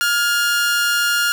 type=tone pair together; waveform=sawtooth; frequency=1412 / 1678 Hz; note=F6 / G#6; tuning=+19 / +17 cents; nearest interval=minor third; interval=298 cents; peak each=-12 / -24 dBFS; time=0.01-1.32 s; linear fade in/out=0 ms; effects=none